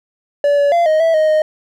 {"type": "tone with pitch steps", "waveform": "triangle", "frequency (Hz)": [575, 571, 686, 624, 656, 623, 619], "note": ["D5", "D5", "F5", "D#5", "E5", "D#5", "D#5"], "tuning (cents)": [-37, -49, -31, 5, -9, 2, -9], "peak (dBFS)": -8, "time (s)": [0.44, 1.42], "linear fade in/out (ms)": 2, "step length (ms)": 140, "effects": []}